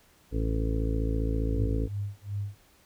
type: harmonic tone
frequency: 55 Hz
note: A1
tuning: in tune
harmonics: 1 / 2 / 3 / 4 / 5 / 6 / 7 / 8 / 9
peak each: -27 / -32 / -41 / -42 / -34 / -42 / -46 / -37 / -42 dBFS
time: 0.31-1.89 s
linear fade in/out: 50 ms
type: tone with tremolo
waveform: sine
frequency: 101.2 Hz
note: G#2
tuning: 44 cents flat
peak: -28 dBFS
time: 1.52-2.58 s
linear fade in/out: 10 ms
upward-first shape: sine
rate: 2.6 Hz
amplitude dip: 100%
effects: pink hiss -61 dBFS RMS until 2.85 s

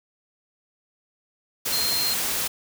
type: tone in noise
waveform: sine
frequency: 4186 Hz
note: C8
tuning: in tune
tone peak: -24 dBFS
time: 1.72-2.14 s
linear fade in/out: 10 ms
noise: white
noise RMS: -26 dBFS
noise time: 1.65-2.48 s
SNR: -1 dB
effects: none

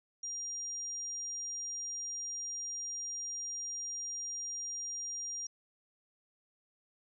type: tone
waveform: sine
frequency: 5700 Hz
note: F8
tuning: 34 cents sharp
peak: -37 dBFS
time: 0.23-5.47 s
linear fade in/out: 5 ms
effects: none

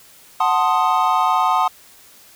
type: chord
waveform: triangle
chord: F# diminished seventh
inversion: none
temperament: equal with one note detuned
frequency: 740 / 884.6 / 1046.5 / 1244.5 Hz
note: F#5 / A5 / C6 / Eb6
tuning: 0 / +9 / 0 / 0 cents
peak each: -18 dBFS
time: 0.4-1.68 s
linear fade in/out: 5 ms
effects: white hiss -47 dBFS RMS until 2.35 s

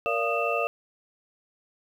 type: tone cluster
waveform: sine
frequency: 465.8 / 576 / 688 / 1235 / 2673 Hz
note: A#4 / D5 / F5 / D#6 / E7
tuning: -1 / -34 / -26 / -13 / +23 cents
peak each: -30 dBFS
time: 0.06-0.67 s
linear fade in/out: 0 ms
effects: 9-bit

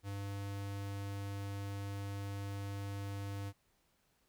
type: tone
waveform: square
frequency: 99.8 Hz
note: G2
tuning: 32 cents sharp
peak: -40 dBFS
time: 0.03-3.53 s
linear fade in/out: 50 ms
effects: pink hiss -75 dBFS RMS until 4.28 s

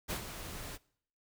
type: noise with ADSR envelope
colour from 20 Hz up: pink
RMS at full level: -35 dBFS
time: 0.08-0.78 s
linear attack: 29 ms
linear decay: 100 ms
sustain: -9 dB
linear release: 29 ms
effects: noise-tail reverb RT60 0.6 s tail -22 dB re dry

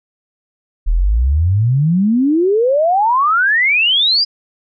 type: exponential sweep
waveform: sine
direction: up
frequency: 36.71 to 4978 Hz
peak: -10 dBFS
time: 0.86-4.25 s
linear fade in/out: 20 ms
effects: none

